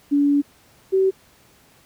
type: tone pair in turn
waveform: sine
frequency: 286.1 / 382.1 Hz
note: D4 / G4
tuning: -45 / -44 cents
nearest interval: perfect fourth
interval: 501 cents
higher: second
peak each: -14 dBFS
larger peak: neither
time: 0.11-0.42 / 0.92-1.11 s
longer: first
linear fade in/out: 20 ms
effects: pink hiss -54 dBFS RMS until 1.85 s + high-pass 60 Hz 12 dB/octave